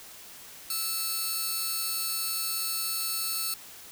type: tone pair together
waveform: 5% pulse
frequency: 1315 / 4423 Hz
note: E6 / C#8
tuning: -5 / -5 cents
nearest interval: octave + major sixth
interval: 2100 cents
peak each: -23 dBFS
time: 0.7-3.54 s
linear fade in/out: 2 ms
effects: white hiss -47 dBFS RMS until 3.91 s